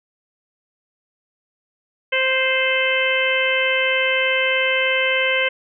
harmonic tone with a mistuned harmonic, 523.3 Hz, C5, in tune, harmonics 1 / 2 / 3 / 4 / 5 / 6, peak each -22 / -30 / -24 / -21 / -23 / -25 dBFS, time 2.12-5.49 s, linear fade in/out 10 ms, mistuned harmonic 6, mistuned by -38 cents, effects none

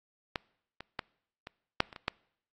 clicks, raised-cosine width 0.3 ms, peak -15 / -25 / -18 / -25 / -7 / -29 / -28 / -14 dBFS, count 8, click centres 0.358 / 0.806 / 0.992 / 1.471 / 1.804 / 1.928 / 1.962 / 2.081 s, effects noise-tail reverb RT60 0.7 s tail -25 dB re dry + AAC 32 kbps

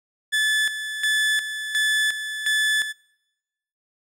30% pulse tone with tremolo, 1734 Hz, A6, 26 cents flat, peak -16 dBFS, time 0.32-2.93 s, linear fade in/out 20 ms, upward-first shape square, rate 1.4 Hz, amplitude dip 65%, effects noise-tail reverb RT60 1.0 s tail -25 dB re dry + low-pass 11000 Hz 12 dB/octave

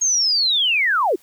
sine linear sweep, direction down, 6580 to 302.9 Hz, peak -15 dBFS, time 0.01-1.16 s, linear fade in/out 10 ms, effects white hiss -54 dBFS RMS until 1.22 s

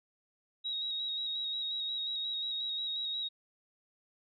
sine tone with vibrato, 3807 Hz, A#7, 36 cents sharp, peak -33 dBFS, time 0.64-3.29 s, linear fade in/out 20 ms, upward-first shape square, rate 5.6 Hz, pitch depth 22 cents each way, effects none

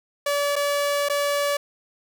sawtooth tone with dropouts, 574 Hz, D5, 40 cents flat, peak -17 dBFS, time 0.26-1.57 s, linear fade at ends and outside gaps 5 ms, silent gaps 0.557-0.562 / 1.087-1.097 s, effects 9-bit

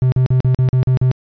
triangle tone bursts, 128.3 Hz, C3, 34 cents flat, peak -8 dBFS, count 8, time 0.02-1.114 s, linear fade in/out 0 ms, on 100 ms, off 42 ms, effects resampled to 11025 Hz

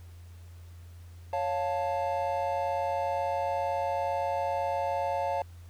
triangle chord, Db augmented, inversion none, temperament equal with one note detuned, 554.4 / 702.1 / 880 Hz, Db5 / F5 / A5, 0 / +9 / 0 cents, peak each -30 dBFS, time 1.33-5.42 s, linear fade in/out 2 ms, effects added 86 Hz sine -45 dBFS peak until 5.69 s + pink hiss -61 dBFS RMS until 5.69 s

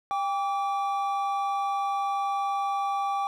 triangle tone pair together, 796 / 1155 Hz, G5 / D6, +26 / -29 cents, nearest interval tritone, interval 645 cents, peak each -25 / -28 dBFS, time 0.11-3.27 s, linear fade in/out 0 ms, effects none

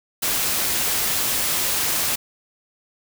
white noise, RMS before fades -22 dBFS, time 0.22-2.16 s, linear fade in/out 10 ms, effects none

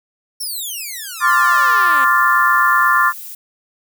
5% pulse exponential sweep, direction down, 5588 to 251.9 Hz, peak -16 dBFS, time 0.4-2.05 s, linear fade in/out 10 ms
sine chord, D minor seventh, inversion third, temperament equal, 1046.5 / 1174.7 / 1396.9 / 1760 Hz, C6 / D6 / F6 / A6, 0 / 0 / 0 / 0 cents, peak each -16 dBFS, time 1.2-3.13 s, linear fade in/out 50 ms
violet noise, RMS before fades -32 dBFS, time 1.27-3.35 s, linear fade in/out 5 ms
effects none

